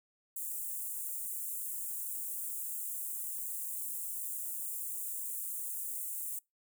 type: high-pass noise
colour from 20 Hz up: white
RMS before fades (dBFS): -39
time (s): 0.36-6.39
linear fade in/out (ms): 5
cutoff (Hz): 7600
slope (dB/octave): 48
effects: noise-tail reverb RT60 0.2 s tail -25 dB re dry